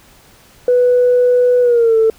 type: tone with pitch glide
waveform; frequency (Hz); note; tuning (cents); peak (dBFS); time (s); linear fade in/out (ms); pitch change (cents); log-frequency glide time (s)
sine; 493.9 to 445.1; B4 to A4; 0 to +20; -7; 0.68-2.1; 2; -180; 1.61-1.97
effects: tanh soft clip ceiling -4 dBFS + pink hiss -46 dBFS RMS until 2.18 s